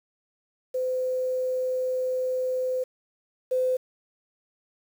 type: tone pair in turn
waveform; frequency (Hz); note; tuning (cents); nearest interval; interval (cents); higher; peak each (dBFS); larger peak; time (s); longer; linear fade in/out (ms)
sine; 511 / 511; C5 / C5; -41 / -41; unison; 0; neither; -24 / -21; second; 0.74-2.84 / 3.51-3.77; first; 10
effects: 8-bit